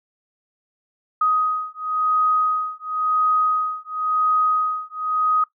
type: beating tone pair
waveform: sine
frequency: 1253 / 1253.95 Hz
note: D#6 / D#6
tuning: +12 / +13 cents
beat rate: 0.95 Hz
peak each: -21 dBFS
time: 1.21-5.44 s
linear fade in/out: 5 ms
effects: noise-tail reverb RT60 0.1 s tail -18 dB re dry